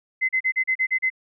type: tone bursts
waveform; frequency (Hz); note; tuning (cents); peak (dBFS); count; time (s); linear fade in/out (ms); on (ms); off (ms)
sine; 2051; C7; -35; -18; 8; 0.21-1.102; 20; 80; 36
effects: none